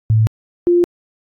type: tone pair in turn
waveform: sine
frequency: 110 / 349.2 Hz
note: A2 / F4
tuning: 0 / 0 cents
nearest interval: octave + minor sixth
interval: 2000 cents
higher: second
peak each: -9 dBFS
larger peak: neither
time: 0.1-0.27 / 0.67-0.84 s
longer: neither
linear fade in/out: 0 ms
effects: AAC 48 kbps